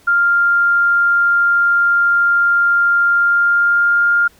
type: tone with pitch glide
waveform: sine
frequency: 1396.9 to 1405.8 Hz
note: F6 to F6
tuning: 0 to +11 cents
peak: -10 dBFS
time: 0.07-4.28 s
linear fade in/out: 10 ms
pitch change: +11 cents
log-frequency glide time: 3.13-4.1 s
effects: pink hiss -50 dBFS RMS until 4.39 s